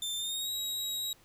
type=tone with pitch glide; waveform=sawtooth; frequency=3570 to 3826 Hz; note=A7 to A#7; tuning=+24 to +44 cents; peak=-30 dBFS; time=0.02-1.13 s; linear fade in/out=2 ms; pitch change=+120 cents; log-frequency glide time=0.17-0.5 s; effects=pink hiss -62 dBFS RMS until 1.24 s